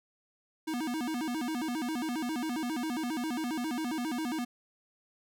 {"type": "tone with vibrato", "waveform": "square", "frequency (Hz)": 277.2, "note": "C#4", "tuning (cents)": 0, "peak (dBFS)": -32, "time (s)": [0.67, 4.45], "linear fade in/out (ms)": 10, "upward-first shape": "square", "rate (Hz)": 7.4, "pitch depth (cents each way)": 230, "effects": []}